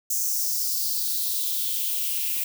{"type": "noise with high-pass filter sweep", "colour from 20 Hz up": "violet", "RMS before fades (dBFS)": -26, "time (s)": [0.1, 2.44], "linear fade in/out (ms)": 5, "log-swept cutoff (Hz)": [6400, 2400], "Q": 3.6, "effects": []}